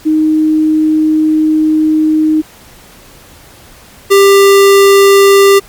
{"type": "tone pair in turn", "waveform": ["sine", "square"], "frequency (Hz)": [311.1, 395.9], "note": ["D#4", "G4"], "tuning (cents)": [0, 17], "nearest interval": "major third", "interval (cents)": 417, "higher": "second", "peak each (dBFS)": [-6, -3], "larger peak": "second", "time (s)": [[0.05, 2.42], [4.1, 5.6]], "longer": "first", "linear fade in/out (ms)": 20, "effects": ["pink hiss -38 dBFS RMS until 5.68 s", "MP3 96 kbps"]}